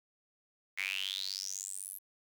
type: tone with high-pass filter sweep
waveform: sawtooth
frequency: 96 Hz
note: G2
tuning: 36 cents flat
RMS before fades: -39 dBFS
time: 0.77-1.99 s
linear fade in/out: 20 ms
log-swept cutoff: 2100 to 12000 Hz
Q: 9.2
effects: none